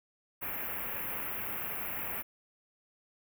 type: band-stop noise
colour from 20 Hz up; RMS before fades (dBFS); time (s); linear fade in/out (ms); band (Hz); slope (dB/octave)
white; -37; 0.41-2.23; 20; 2700 to 12000; 48
effects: none